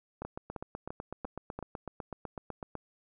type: two click trains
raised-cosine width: 1 ms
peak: -24 / -24 dBFS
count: 5 / 21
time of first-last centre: 0.22-1.59 / 0.25-2.753 s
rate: 2.92 / 7.99 Hz
effects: none